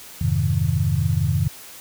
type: chord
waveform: sine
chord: F minor seventh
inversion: none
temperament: equal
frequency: 87.31 / 103.83 / 130.81 / 155.56 Hz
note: F2 / Ab2 / C3 / Eb3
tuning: 0 / 0 / 0 / 0 cents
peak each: -23 dBFS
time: 0.21-1.48 s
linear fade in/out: 5 ms
effects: white hiss -41 dBFS RMS until 1.8 s